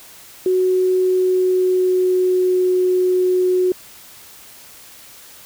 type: tone with pitch glide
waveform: sine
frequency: 370 to 366.2 Hz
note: F#4 to F#4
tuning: 0 to -18 cents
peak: -13 dBFS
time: 0.46-3.72 s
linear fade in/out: 2 ms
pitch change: -18 cents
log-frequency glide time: 1.04-2.74 s
effects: white hiss -42 dBFS RMS until 5.45 s